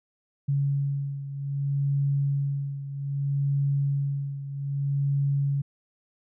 sine beating tone pair, 140 / 140.63 Hz, C#3 / C#3, +18 / +25 cents, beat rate 0.63 Hz, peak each -25 / -30 dBFS, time 0.48-5.62 s, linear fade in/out 10 ms, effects none

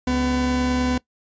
40% pulse tone pair together, 70.17 / 251 Hz, C#2 / B3, +22 / +28 cents, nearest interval octave + minor seventh, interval 2206 cents, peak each -26 / -19 dBFS, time 0.07-0.98 s, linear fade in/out 5 ms, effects noise-tail reverb RT60 0.1 s tail -20 dB re dry + resampled to 16000 Hz

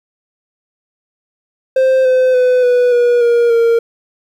triangle tone with pitch steps, 523.3 / 512.8 / 502.6 / 492.5 / 482.6 / 473 / 463.5 Hz, C5 / C5 / B4 / B4 / B4 / A#4 / A#4, 0 / -35 / +30 / -5 / -40 / +25 / -10 cents, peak -6 dBFS, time 1.76-3.79 s, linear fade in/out 5 ms, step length 290 ms, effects 8-bit

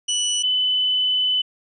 25% pulse / sine tone pair in turn, 2960 / 3010 Hz, F#7 / F#7, 0 / +29 cents, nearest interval unison, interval 29 cents, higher second, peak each -16 / -17 dBFS, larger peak first, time 0.08-0.43 / 0.43-1.42 s, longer second, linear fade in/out 10 ms, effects resampled to 24000 Hz

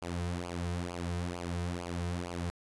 sawtooth tone with flanger, 87.31 Hz, F2, in tune, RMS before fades -36 dBFS, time 0.02-2.5 s, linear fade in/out 0 ms, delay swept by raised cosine 0.52 to 3.62 ms, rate 2.2 Hz, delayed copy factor -0.8, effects resampled to 24000 Hz

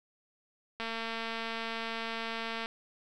click train, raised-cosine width 0.3 ms, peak -21 dBFS, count 423, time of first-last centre 0.8-2.659 s, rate 227 Hz, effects none

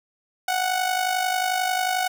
sawtooth tone with amplitude modulation, 740 Hz, F#5, in tune, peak -15 dBFS, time 0.48-2.08 s, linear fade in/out 5 ms, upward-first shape sine, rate 51.2 Hz, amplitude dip 60%, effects none

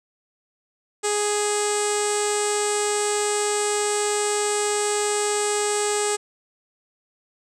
sawtooth tone with low-pass filter, 415.3 Hz, G#4, in tune, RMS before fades -23 dBFS, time 1.03-6.17 s, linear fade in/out 20 ms, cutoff 8100 Hz, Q 8.1, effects none

